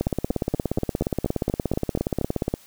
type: two click trains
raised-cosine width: 2 ms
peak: -9 / -11 dBFS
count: 44 / 10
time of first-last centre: 0.01-2.539 / 0.07-2.213 s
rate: 17 / 4.2 Hz
effects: white hiss -52 dBFS RMS until 2.66 s